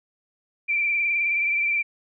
sine tone with vibrato, 2349 Hz, D7, in tune, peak -20 dBFS, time 0.68-1.83 s, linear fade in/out 20 ms, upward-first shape triangle, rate 19 Hz, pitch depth 44 cents each way, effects none

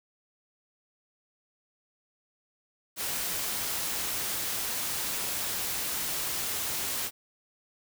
white noise, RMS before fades -32 dBFS, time 2.96-7.11 s, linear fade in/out 50 ms, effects none

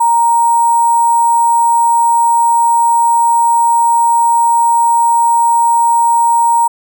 sine tone with sample-and-hold, 932.3 Hz, A#5, in tune, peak -7 dBFS, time 0-6.68 s, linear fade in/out 10 ms, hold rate 8820 Hz, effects none

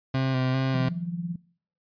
30% pulse tone with vibrato, 130.81 Hz, C3, in tune, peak -20 dBFS, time 0.14-0.89 s, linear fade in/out 5 ms, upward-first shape square, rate 2.5 Hz, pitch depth 21 cents each way
sine tone with tremolo, 172.5 Hz, F3, 21 cents flat, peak -25 dBFS, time 0.74-1.36 s, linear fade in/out 5 ms, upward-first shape triangle, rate 18 Hz, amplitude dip 80%
effects noise-tail reverb RT60 0.5 s tail -21 dB re dry + resampled to 11025 Hz

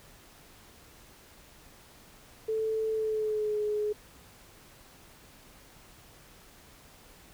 sine tone with pitch glide, 440 to 420.9 Hz, A4 to G#4, 0 to +23 cents, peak -27 dBFS, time 2.48-3.93 s, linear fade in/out 10 ms, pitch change -77 cents, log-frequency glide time 2.92-3.59 s, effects pink hiss -55 dBFS RMS until 7.33 s

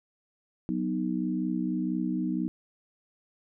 sine chord, B major, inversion second, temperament equal, 185 / 246.9 / 311.1 Hz, F#3 / B3 / D#4, 0 / 0 / 0 cents, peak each -31 dBFS, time 0.69-2.48 s, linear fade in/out 0 ms, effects none

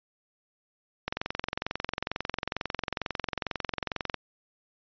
click train, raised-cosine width 0.3 ms, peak -13 dBFS, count 69, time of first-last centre 1.08-4.143 s, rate 22.2 Hz, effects resampled to 11025 Hz

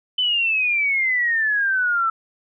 sine exponential sweep, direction down, 3044 to 1318.5 Hz, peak -17 dBFS, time 0.18-2.1 s, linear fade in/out 5 ms, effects none

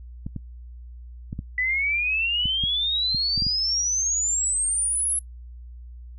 clicks, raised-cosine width 5 ms, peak -18 dBFS, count 10, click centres 0.265 / 0.363 / 1.329 / 1.391 / 2.456 / 2.638 / 3.147 / 3.377 / 3.422 / 3.467 s
sine exponential sweep, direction up, 1975.5 to 11040 Hz, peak -21 dBFS, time 1.58-5.19 s, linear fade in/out 2 ms
effects noise-tail reverb RT60 0.1 s tail -22 dB re dry + added 60 Hz sine -38 dBFS peak until 6.18 s

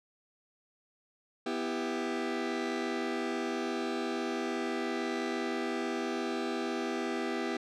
sawtooth chord, E minor, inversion second, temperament just, 247.2 / 329.6 / 395.6 Hz, B3 / E4 / G4, +2 / 0 / +16 cents, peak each -32 dBFS, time 1.46-7.57 s, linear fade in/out 5 ms, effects low-pass 5000 Hz 12 dB/octave

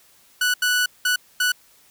sawtooth tone bursts at uneven times, 1480 Hz, F#6, in tune, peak -14 dBFS, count 4, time 0.41-0.54 / 0.62-0.86 / 1.05-1.16 / 1.4-1.52 s, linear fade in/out 5 ms, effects white hiss -55 dBFS RMS until 1.9 s

